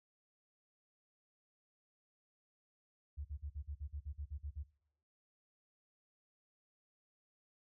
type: tone bursts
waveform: sine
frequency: 72.5 Hz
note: D2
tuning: 22 cents flat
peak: -40 dBFS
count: 12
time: 3.17-4.637 s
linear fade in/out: 20 ms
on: 81 ms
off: 45 ms
effects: noise-tail reverb RT60 0.7 s tail -20 dB re dry

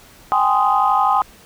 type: chord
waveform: sine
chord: Ab major seventh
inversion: third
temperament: just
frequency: 778.7 / 830.6 / 1038.3 / 1245.9 Hz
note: G5 / Ab5 / C6 / Eb6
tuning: -12 / 0 / -14 / +2 cents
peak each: -18 dBFS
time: 0.32-1.22 s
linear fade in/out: 0 ms
effects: tanh soft clip ceiling -3 dBFS + pink hiss -46 dBFS RMS until 1.45 s

